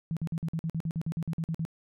sine tone bursts, 163.1 Hz, E3, 18 cents flat, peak -28 dBFS, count 15, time 0.11-1.651 s, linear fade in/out 0 ms, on 57 ms, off 49 ms, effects none

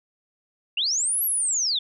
sine linear two-way sweep, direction up then down, 2636 to 11840 to 3363 Hz, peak -21 dBFS, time 0.77-1.79 s, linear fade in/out 5 ms, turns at 1.24 s, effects none

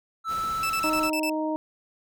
triangle tone with vibrato, 1318.5 Hz, E6, in tune, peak -24 dBFS, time 0.24-1.11 s, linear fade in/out 50 ms, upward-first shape sine, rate 16 Hz, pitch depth 11 cents each way
pink noise, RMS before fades -41 dBFS, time 0.27-1.11 s, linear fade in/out 50 ms
sawtooth tone bursts, 2637 Hz, E7, in tune, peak -24 dBFS, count 7, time 0.63-1.297 s, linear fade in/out 2 ms, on 67 ms, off 33 ms
harmonic tone, 311.1 Hz, D#4, in tune, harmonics 1 / 2 / 3, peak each -27 / -30 / -32 dBFS, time 0.84-1.56 s, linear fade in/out 0 ms
effects none

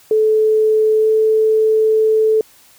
sine tone with pitch glide, 434.3 to 437.3 Hz, A4 to A4, -23 to -11 cents, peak -10 dBFS, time 0.11-2.41 s, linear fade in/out 2 ms, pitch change +12 cents, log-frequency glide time 0.98-1.07 s, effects white hiss -48 dBFS RMS until 2.78 s

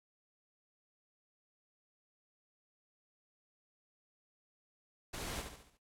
pink noise with echo, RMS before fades -42 dBFS, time 5.13-5.42 s, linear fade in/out 10 ms, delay 71 ms, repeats 5, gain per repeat -6 dB, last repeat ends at 5.775 s, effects low-pass 12000 Hz 12 dB/octave + AAC 64 kbps

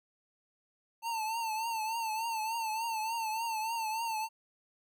square tone with vibrato, 895 Hz, A5, 29 cents sharp, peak -33 dBFS, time 1.02-4.29 s, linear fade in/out 50 ms, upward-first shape triangle, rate 3.4 Hz, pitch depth 79 cents each way, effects none

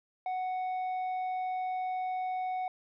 sine tone with tanh clipping, 741 Hz, F#5, 2 cents sharp, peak -32 dBFS, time 0.26-2.68 s, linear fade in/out 2 ms, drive 5 dB, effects none

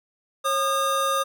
square tone pair together, 542 / 1221.7 Hz, C#5 / D#6, -39 / -32 cents, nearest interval octave + major second, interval 1407 cents, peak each -27 / -23 dBFS, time 0.44-1.24 s, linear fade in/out 20 ms, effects none

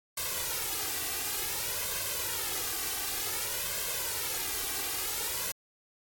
white noise with flanger, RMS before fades -33 dBFS, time 0.17-5.52 s, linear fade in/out 5 ms, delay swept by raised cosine 1.9 to 2.59 ms, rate 0.55 Hz, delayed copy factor +0.75, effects AAC 64 kbps

